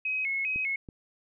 sine tone with vibrato, 2350 Hz, D7, 1 cent sharp, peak -27 dBFS, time 0.05-0.76 s, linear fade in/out 5 ms, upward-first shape square, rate 2.5 Hz, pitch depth 130 cents each way
clicks, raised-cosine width 3 ms, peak -29 dBFS, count 2, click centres 0.56 / 0.888 s
effects none

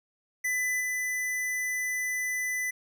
square tone with level steps, 2000 Hz, B6, 21 cents sharp, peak -27 / -29 dBFS, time 0.44-2.71 s, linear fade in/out 10 ms, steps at 0.8 s, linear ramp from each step 10 ms, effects none

